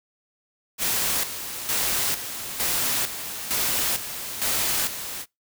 white noise with tremolo, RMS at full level -24 dBFS, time 0.78-5.26 s, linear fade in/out 50 ms, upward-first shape square, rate 1.1 Hz, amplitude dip 65%, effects noise-tail reverb RT60 0.2 s tail -25 dB re dry

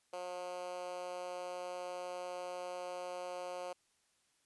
10% pulse tone with high-pass filter, 179.6 Hz, F3, 49 cents sharp, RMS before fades -43 dBFS, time 0.13-3.73 s, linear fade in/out 5 ms, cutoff 530 Hz, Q 2.7, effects white hiss -75 dBFS RMS until 4.45 s + resampled to 24000 Hz

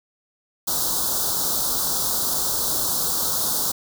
white band-stop noise, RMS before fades -23 dBFS, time 0.67-3.72 s, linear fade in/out 10 ms, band 1400 to 3700 Hz, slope 48 dB/octave, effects none

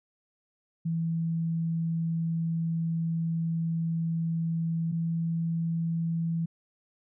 sine tone pair in turn, 164.81 / 165.7 Hz, E3 / E3, 0 / +9 cents, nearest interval unison, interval 9 cents, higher second, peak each -26 dBFS, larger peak neither, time 0.85-4.92 / 4.92-6.46 s, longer first, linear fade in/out 10 ms, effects none

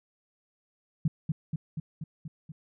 sine tone with echo, 156.2 Hz, D#3, 7 cents sharp, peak -21 dBFS, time 1.05-1.08 s, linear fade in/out 5 ms, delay 240 ms, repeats 6, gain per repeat -3 dB, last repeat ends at 2.52 s, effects none

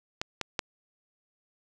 clicks, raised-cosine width 0.2 ms, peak -13 / -13 / -10 dBFS, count 3, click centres 0.215 / 0.413 / 0.592 s, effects none

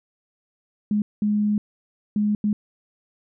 sine tone bursts at uneven times, 209 Hz, G#3, 11 cents sharp, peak -18 dBFS, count 4, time 0.91-1.02 / 1.22-1.58 / 2.16-2.35 / 2.44-2.53 s, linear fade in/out 2 ms, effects none

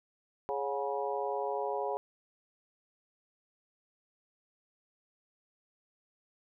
harmonic tone with a mistuned harmonic, 138.59 Hz, C#3, in tune, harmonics 3 / 4 / 5 / 6 / 7, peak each -36 / -37 / -38 / -39 / -39 dBFS, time 0.49-1.97 s, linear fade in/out 0 ms, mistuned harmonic 5, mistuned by +65 cents, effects none

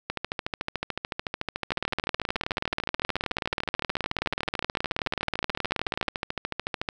two click trains, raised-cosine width 0.3 ms, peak -12 / -10 dBFS, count 94 / 83, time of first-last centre 0.1-6.888 / 1.72-6.082 s, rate 13.7 / 18.8 Hz, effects none

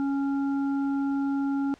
harmonic tone, 277.2 Hz, C#4, in tune, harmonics 1 / 3 / 5, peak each -24 / -38 / -42 dBFS, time 0-1.74 s, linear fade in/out 0 ms, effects pink hiss -57 dBFS RMS until 1.79 s + low-pass 6000 Hz 12 dB/octave

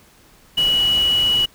sine tone in noise, 2931 Hz, F#7, 17 cents flat, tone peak -14 dBFS, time 0.57-1.46 s, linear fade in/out 10 ms, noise pink, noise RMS -31 dBFS, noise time 0.57-1.46 s, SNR +14 dB, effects pink hiss -51 dBFS RMS until 1.54 s

